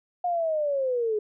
sine linear sweep, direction down, 720 to 415.3 Hz, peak -23 dBFS, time 0.24-1.19 s, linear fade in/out 5 ms, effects none

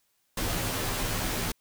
pink noise with comb filter, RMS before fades -30 dBFS, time 0.37-1.52 s, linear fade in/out 5 ms, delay 14 ms, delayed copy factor -0.85, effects white hiss -72 dBFS RMS until 1.6 s

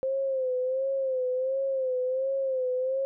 sine tone with vibrato, 523.3 Hz, C5, in tune, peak -25 dBFS, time 0.03-3.05 s, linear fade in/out 0 ms, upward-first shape sine, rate 1.4 Hz, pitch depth 64 cents each way, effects none

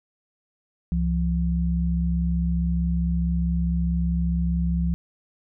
sine tone pair together, 66.8 / 171.47 Hz, C2 / F3, +36 / -31 cents, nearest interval octave + major third, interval 1633 cents, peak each -23 dBFS, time 0.92-4.94 s, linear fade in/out 0 ms, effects none

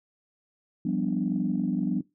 sine chord, G dominant seventh, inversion third, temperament equal, 174.61 / 196 / 246.9 / 293.7 Hz, F3 / G3 / B3 / D4, 0 / 0 / 0 / 0 cents, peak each -30 / -29 / -29 / -30 dBFS, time 0.85-2.01 s, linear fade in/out 5 ms, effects noise-tail reverb RT60 0.2 s tail -18 dB re dry + tanh soft clip ceiling -15 dBFS

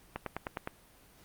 click train, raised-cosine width 0.5 ms, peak -19 dBFS, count 6, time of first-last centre 0.16-0.674 s, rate 9.72 Hz, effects pink hiss -60 dBFS RMS until 1.24 s + Opus 32 kbps

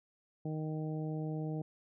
harmonic tone, 155.56 Hz, D#3, in tune, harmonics 1 / 2 / 3 / 4 / 5, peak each -36 / -41 / -45 / -49 / -51 dBFS, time 0.45-1.62 s, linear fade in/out 5 ms, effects none

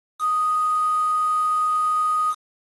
sine tone with quantisation, 1244.5 Hz, D#6, in tune, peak -18 dBFS, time 0.19-2.35 s, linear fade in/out 50 ms, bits 6, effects AAC 32 kbps

